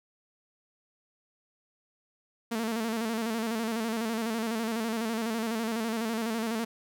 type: tone with vibrato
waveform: sawtooth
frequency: 225.6 Hz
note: A3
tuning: 44 cents sharp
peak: -25 dBFS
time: 2.51-6.65 s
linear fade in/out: 10 ms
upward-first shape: square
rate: 12 Hz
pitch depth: 54 cents each way
effects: none